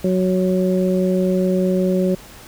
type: harmonic tone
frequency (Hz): 185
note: F#3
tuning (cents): 0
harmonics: 1 / 2 / 3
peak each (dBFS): -17 / -20 / -22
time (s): 0.04-2.15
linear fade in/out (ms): 5
effects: pink hiss -41 dBFS RMS until 2.47 s